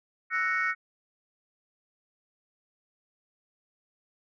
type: chord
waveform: sine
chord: F# dominant seventh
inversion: third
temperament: equal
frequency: 1318.5 / 1480 / 1864.7 / 2217 Hz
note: E6 / F#6 / A#6 / C#7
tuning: 0 / 0 / 0 / 0 cents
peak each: -31 / -30 / -29 / -30 dBFS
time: 0.3-0.75 s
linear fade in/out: 50 ms
effects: tanh soft clip ceiling -18 dBFS